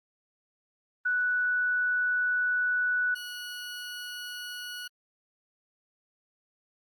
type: tone pair in turn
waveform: sine / 20% pulse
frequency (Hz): 1480 / 1463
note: F#6 / F#6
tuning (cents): 0 / -20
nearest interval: unison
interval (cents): 20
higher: first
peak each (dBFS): -24 / -32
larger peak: first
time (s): 1.05-3.15 / 3.15-4.88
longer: first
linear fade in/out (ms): 10
effects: Opus 24 kbps